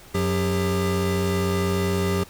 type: tone cluster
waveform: square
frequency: 91.9 / 181.6 / 398.7 Hz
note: F#2 / F#3 / G4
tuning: -11 / -32 / +29 cents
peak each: -26 dBFS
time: 0.14-2.24 s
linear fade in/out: 10 ms
effects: pink hiss -47 dBFS RMS until 2.29 s